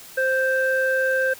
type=tone with low-pass filter; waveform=square; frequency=523.3 Hz; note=C5; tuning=in tune; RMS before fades=-21 dBFS; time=0.17-1.34 s; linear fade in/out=10 ms; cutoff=1400 Hz; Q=9.3; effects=white hiss -43 dBFS RMS until 1.39 s

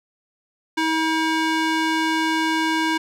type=tone with band-pass filter; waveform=square; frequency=320 Hz; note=D#4; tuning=49 cents sharp; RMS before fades=-21 dBFS; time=0.77-2.98 s; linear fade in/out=10 ms; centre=1800 Hz; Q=0.56; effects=none

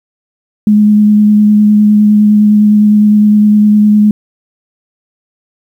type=tone with vibrato; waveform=sine; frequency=209.9 Hz; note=G#3; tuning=19 cents sharp; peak=-3 dBFS; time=0.67-4.11 s; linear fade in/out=2 ms; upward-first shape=sine; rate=9.8 Hz; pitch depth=12 cents each way; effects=7-bit

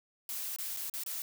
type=noise with dropouts; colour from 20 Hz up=blue; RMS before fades=-38 dBFS; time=0.29-1.22 s; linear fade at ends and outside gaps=1 ms; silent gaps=0.562-0.586 / 0.765-0.77 / 0.898-0.938 / 1.036-1.062 s; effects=none

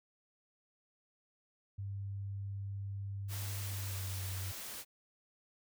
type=tone with pitch glide; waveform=sine; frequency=99.1 to 94.35 Hz; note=G2 to F#2; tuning=+19 to +34 cents; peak=-38 dBFS; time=1.78-4.52 s; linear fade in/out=10 ms; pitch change=-85 cents; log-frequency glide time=3.58-4.2 s
type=noise; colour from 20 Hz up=white; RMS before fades=-45 dBFS; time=3.28-4.85 s; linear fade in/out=50 ms
effects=none

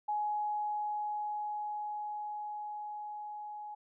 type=tone with level ramp; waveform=sine; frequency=839 Hz; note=G#5; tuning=17 cents sharp; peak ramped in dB=-30 to -41 dBFS; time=0.08-3.75 s; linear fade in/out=10 ms; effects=none

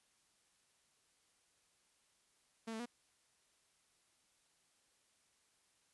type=tone with pitch steps; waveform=sawtooth; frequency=226 / 221.5 / 240.5 Hz; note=A3 / A3 / B3; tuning=+47 / +12 / -46 cents; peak=-38 dBFS; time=2.67-2.859 s; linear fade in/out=10 ms; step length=63 ms; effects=white hiss -75 dBFS RMS until 5.93 s + resampled to 24000 Hz

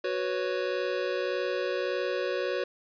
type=chord; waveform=square; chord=F# suspended fourth; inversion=none; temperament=just; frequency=370 / 493.3 / 555 Hz; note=F#4 / B4 / C#5; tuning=0 / -2 / +2 cents; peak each=-33 dBFS; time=0.04-2.64 s; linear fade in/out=5 ms; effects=resampled to 11025 Hz + 9-bit

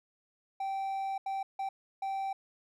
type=tone bursts at uneven times; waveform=triangle; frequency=778 Hz; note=G5; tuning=13 cents flat; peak=-30 dBFS; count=4; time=0.6-1.18 / 1.26-1.43 / 1.59-1.69 / 2.02-2.33 s; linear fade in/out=5 ms; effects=none

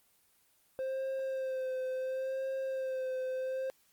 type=tone with vibrato; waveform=triangle; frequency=524 Hz; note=C5; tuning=2 cents sharp; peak=-31 dBFS; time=0.79-3.7 s; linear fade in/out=0 ms; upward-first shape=sine; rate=0.72 Hz; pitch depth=27 cents each way; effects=white hiss -69 dBFS RMS until 3.92 s + Opus 24 kbps

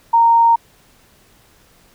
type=tone; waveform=sine; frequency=926 Hz; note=A#5; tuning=12 cents flat; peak=-8 dBFS; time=0.13-0.56 s; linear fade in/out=10 ms; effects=pink hiss -52 dBFS RMS until 1.94 s

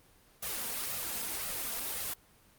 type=noise with flanger; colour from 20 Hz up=white; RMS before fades=-36 dBFS; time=0.42-2.14 s; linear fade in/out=10 ms; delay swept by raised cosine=1.5 to 4.4 ms; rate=1.9 Hz; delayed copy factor=+0.7; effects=pink hiss -62 dBFS RMS until 2.58 s + Opus 24 kbps

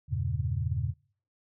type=chord; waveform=sine; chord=E diminished seventh; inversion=none; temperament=equal; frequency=82.41 / 98 / 116.54 / 138.59 Hz; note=E2 / G2 / Bb2 / Db3; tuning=0 / 0 / 0 / 0 cents; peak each=-33 dBFS; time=0.08-0.94 s; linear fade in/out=50 ms; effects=noise-tail reverb RT60 0.5 s tail -26 dB re dry

